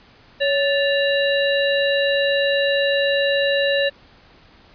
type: harmonic tone with a mistuned harmonic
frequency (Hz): 559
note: C#5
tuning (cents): +14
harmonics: 1 / 3 / 5 / 7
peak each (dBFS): -18 / -23 / -25 / -26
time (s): 0.4-3.9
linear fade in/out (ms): 20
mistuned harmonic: 3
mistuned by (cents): +77
effects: pink hiss -50 dBFS RMS until 4.74 s + resampled to 11025 Hz